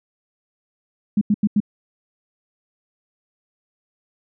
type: tone bursts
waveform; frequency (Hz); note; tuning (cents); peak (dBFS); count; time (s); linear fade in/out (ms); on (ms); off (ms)
sine; 207.7; G#3; 0; -13; 4; 1.17-1.603; 5; 43; 87
effects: none